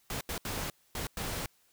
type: noise bursts at uneven times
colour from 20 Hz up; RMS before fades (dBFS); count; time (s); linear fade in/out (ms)
pink; -36; 5; 0.1-0.21 / 0.29-0.38 / 0.45-0.7 / 0.95-1.07 / 1.17-1.46; 2
effects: white hiss -68 dBFS RMS until 1.72 s